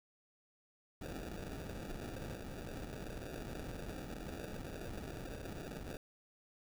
pink noise with sample-and-hold, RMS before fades -45 dBFS, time 1.01-5.97 s, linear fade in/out 2 ms, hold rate 1050 Hz, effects none

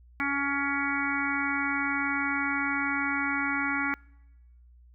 harmonic tone, 280.4 Hz, C#4, 20 cents sharp, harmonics 1 / 3 / 4 / 5 / 6 / 7 / 8, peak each -32 / -37 / -36 / -32 / -37 / -34 / -32 dBFS, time 0.2-3.94 s, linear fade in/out 0 ms, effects noise-tail reverb RT60 1.0 s tail -26 dB re dry + added 60 Hz sine -52 dBFS peak until 4.94 s

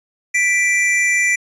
square tone pair together, 1976.9 / 2351 Hz, B6 / D7, +1 / +1 cents, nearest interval minor third, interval 300 cents, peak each -17 dBFS, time 0.34-1.36 s, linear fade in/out 10 ms, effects resampled to 22050 Hz

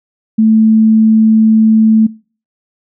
sine tone, 220 Hz, A3, in tune, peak -5 dBFS, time 0.38-2.07 s, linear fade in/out 10 ms, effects noise-tail reverb RT60 0.4 s tail -23 dB re dry

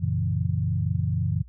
sine chord, F# dominant seventh, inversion none, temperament equal, 92.5 / 116.54 / 138.59 / 164.81 Hz, F#2 / A#2 / C#3 / E3, 0 / 0 / 0 / 0 cents, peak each -26 / -28 / -29 / -29 dBFS, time 0-1.43 s, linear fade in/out 20 ms, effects added 60 Hz sine -44 dBFS peak until 1.48 s

